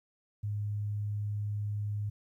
sine tone, 103.83 Hz, G#2, in tune, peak -31 dBFS, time 0.43-2.1 s, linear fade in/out 10 ms, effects 12-bit

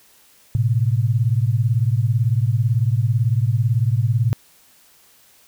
sine beating tone pair, 110 / 128 Hz, A2 / C3, 0 / -38 cents, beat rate 18 Hz, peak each -17 / -19 dBFS, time 0.55-4.33 s, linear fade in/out 0 ms, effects white hiss -53 dBFS RMS until 5.47 s

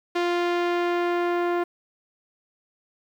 sawtooth tone with low-pass filter sweep, 349.2 Hz, F4, in tune, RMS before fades -24 dBFS, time 0.15-1.64 s, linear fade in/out 10 ms, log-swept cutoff 3900 to 1600 Hz, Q 0.82, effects 9-bit

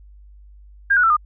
sine tone with pitch steps, 1607 / 1465.1 / 1335.8 / 1217.9 Hz, G6 / F#6 / E6 / D#6, +43 / -17 / +23 / -37 cents, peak -12 dBFS, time 0.9-1.168 s, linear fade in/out 10 ms, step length 67 ms, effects added 50 Hz sine -42 dBFS peak until 1.25 s

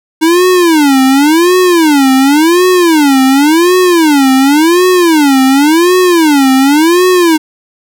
square tone with vibrato, 311.1 Hz, D#4, in tune, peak -5 dBFS, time 0.21-7.38 s, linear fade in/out 20 ms, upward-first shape sine, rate 0.91 Hz, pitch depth 290 cents each way, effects none

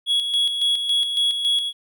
triangle tone with tremolo, 3346 Hz, G#7, 12 cents sharp, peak -15 dBFS, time 0.06-1.73 s, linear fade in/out 50 ms, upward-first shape square, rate 3.6 Hz, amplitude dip 50%, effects none

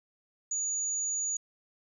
sine tone, 6750 Hz, G#8, 27 cents sharp, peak -29 dBFS, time 0.51-1.37 s, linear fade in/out 5 ms, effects none

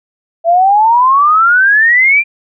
sine exponential sweep, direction up, 659.3 to 2408 Hz, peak -5 dBFS, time 0.44-2.24 s, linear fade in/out 50 ms, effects none

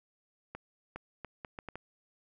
accelerating click train, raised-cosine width 0.5 ms, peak -26 dBFS, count 7, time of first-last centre 0.55-1.756 s, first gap 410 ms, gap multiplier 0.7, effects none

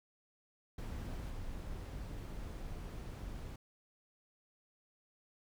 brown noise with level steps, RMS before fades -42 / -44 dBFS, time 0.78-3.56 s, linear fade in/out 5 ms, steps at 1.3 s, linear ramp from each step 2 ms, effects none

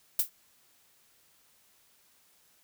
violet noise with exponential decay, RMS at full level -20 dBFS, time 0.19-0.3 s, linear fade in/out 5 ms, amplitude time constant 23 ms, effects white hiss -65 dBFS RMS until 2.63 s

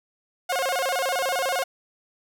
sawtooth tone with vibrato, 622.3 Hz, D#5, in tune, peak -19 dBFS, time 0.49-1.64 s, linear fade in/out 10 ms, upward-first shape square, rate 15 Hz, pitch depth 260 cents each way, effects none

